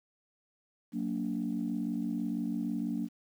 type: chord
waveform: sine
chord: Gb augmented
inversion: none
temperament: just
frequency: 185 / 231.2 / 289.1 Hz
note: Gb3 / Bb3 / D4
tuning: 0 / -14 / -27 cents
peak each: -36 / -33 / -35 dBFS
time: 0.92-3.09 s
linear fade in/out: 50 ms
effects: tanh soft clip ceiling -23 dBFS + 10-bit